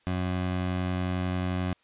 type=tone; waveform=20% pulse; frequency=91.2 Hz; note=F#2; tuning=24 cents flat; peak=-22 dBFS; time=0.07-1.73 s; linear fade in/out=0 ms; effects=white hiss -66 dBFS RMS until 1.83 s + resampled to 8000 Hz